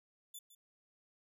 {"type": "tone with echo", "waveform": "10% pulse", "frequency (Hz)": 3496, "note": "A7", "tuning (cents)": -12, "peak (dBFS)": -39, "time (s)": [0.34, 0.39], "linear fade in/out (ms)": 5, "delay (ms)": 160, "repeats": 1, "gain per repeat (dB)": -13, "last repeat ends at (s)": 0.55, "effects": []}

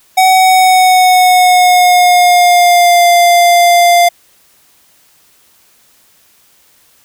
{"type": "tone with pitch glide", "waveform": "square", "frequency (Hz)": [751, 696.7], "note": ["F#5", "F5"], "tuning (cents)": [26, -4], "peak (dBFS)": -5, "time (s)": [0.17, 4.09], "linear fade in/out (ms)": 10, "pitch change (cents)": -130, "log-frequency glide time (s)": [0.39, 3.06], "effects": ["white hiss -49 dBFS RMS until 7.04 s"]}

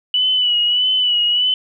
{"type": "tone with vibrato", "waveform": "sine", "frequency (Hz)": 2960, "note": "F#7", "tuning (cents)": 0, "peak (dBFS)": -13, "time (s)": [0.14, 1.54], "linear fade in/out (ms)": 2, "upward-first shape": "sine", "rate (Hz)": 1.6, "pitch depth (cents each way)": 44, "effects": []}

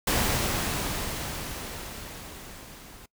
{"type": "noise with level ramp", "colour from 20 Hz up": "pink", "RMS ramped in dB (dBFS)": [-24, -48], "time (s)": [0.07, 3.06], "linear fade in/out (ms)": 5, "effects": ["noise-tail reverb RT60 0.1 s tail -22 dB re dry"]}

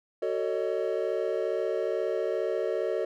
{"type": "chord", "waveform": "triangle", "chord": "D# half-diminished seventh", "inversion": "first", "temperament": "just", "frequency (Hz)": [373.4, 448, 560, 622.3], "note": ["F#4", "A4", "C#5", "D#5"], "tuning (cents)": [16, 31, 18, 0], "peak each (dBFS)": [-30, -29, -31, -31], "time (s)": [0.22, 3.05], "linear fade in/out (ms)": 5, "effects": []}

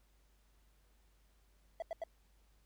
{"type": "tone bursts", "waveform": "triangle", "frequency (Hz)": 661, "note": "E5", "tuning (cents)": 5, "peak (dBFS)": -35, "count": 3, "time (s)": [1.8, 2.038], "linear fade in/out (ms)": 2, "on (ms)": 22, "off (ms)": 86, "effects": ["added 50 Hz sine -67 dBFS peak until 2.65 s", "pink hiss -75 dBFS RMS until 2.65 s"]}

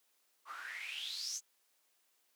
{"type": "noise with band-pass filter sweep", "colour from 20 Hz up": "white", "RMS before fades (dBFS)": -43, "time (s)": [0.45, 1.41], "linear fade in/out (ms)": 50, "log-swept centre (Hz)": [1100, 6700], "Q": 8.7, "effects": ["white hiss -75 dBFS RMS until 2.35 s", "high-pass 300 Hz 12 dB/octave"]}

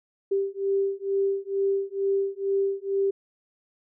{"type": "beating tone pair", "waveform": "sine", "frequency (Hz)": [392, 394.2], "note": ["G4", "G4"], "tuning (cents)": [0, 10], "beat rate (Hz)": 2.2, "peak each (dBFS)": [-26, -26], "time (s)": [0.31, 3.11], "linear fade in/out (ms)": 10, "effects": []}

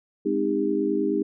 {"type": "chord", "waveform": "sine", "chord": "Ab major seventh", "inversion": "none", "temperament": "equal with one note detuned", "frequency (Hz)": [207.7, 261.6, 311.1, 400.9], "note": ["Ab3", "C4", "Eb4", "G4"], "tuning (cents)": [0, 0, 0, 39], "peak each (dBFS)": [-30, -29, -25, -25], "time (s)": [0.25, 1.23], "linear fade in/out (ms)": 10, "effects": []}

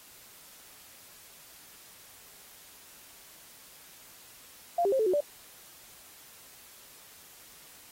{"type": "tone with pitch steps", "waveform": "sine", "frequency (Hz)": [693, 397.1, 532, 437.2, 367.8, 584], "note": ["F5", "G4", "C5", "A4", "F#4", "D5"], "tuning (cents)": [-14, 22, 29, -11, -10, -10], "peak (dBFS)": -23, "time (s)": [4.78, 5.206], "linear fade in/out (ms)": 5, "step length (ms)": 71, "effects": ["white hiss -53 dBFS RMS until 7.91 s", "AAC 48 kbps"]}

